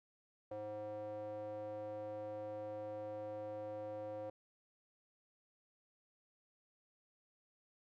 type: tone with band-pass filter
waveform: square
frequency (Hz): 105.7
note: G#2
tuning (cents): +31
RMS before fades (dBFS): -45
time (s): 0.51-4.3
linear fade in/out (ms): 5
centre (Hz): 580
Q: 6.5
effects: none